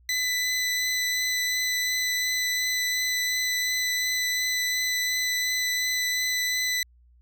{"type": "tone with vibrato", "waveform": "20% pulse", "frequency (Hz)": 2000, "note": "B6", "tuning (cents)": 21, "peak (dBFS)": -19, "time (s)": [0.09, 6.83], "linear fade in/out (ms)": 2, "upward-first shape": "triangle", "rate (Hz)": 2.8, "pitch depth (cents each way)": 10, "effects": ["added 60 Hz sine -54 dBFS peak until 7.21 s"]}